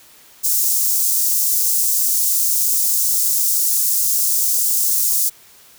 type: high-pass noise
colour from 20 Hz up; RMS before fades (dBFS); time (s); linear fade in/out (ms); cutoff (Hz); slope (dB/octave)
white; -17; 0.43-5.3; 20; 5900; 24
effects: white hiss -47 dBFS RMS until 5.78 s